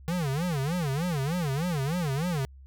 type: tone with vibrato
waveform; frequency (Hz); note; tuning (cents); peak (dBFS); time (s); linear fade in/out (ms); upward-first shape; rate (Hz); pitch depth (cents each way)
square; 155.56; D#3; 0; -27; 0.08-2.45; 0; sine; 3.3; 270
effects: added 67 Hz sine -46 dBFS peak until 2.66 s